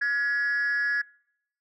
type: tone with frequency modulation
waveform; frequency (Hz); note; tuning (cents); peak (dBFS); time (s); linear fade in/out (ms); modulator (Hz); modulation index
sine; 1682; G#6; +22; -21; 0.01-1.02; 10; 251; 0.46
effects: noise-tail reverb RT60 0.7 s tail -26 dB re dry + tanh soft clip ceiling -21 dBFS